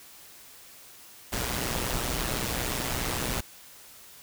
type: noise with amplitude modulation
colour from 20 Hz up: pink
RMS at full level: -27 dBFS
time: 1.32-3.41 s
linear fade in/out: 10 ms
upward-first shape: sine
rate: 123 Hz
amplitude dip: 70%
effects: white hiss -50 dBFS RMS until 4.22 s